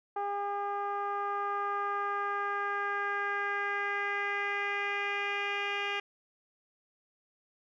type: tone with low-pass filter sweep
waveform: 10% pulse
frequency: 404.5 Hz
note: G#4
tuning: 46 cents flat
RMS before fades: -33 dBFS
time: 0.16-6 s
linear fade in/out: 5 ms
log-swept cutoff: 910 to 2800 Hz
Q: 2.8
effects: none